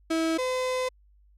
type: tone pair in turn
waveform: 35% pulse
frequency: 324.7 / 510.1 Hz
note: E4 / C5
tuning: -26 / -44 cents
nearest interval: minor sixth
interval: 782 cents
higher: second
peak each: -22 / -24 dBFS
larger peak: first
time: 0.1-0.38 / 0.38-0.89 s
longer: second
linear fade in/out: 10 ms
effects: added 50 Hz sine -56 dBFS peak until 1.37 s + low-pass 9000 Hz 12 dB/octave